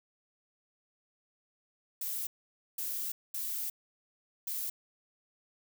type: noise bursts at uneven times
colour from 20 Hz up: violet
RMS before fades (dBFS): -36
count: 4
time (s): 2.01-2.27 / 2.78-3.12 / 3.34-3.7 / 4.47-4.7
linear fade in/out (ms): 5
effects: none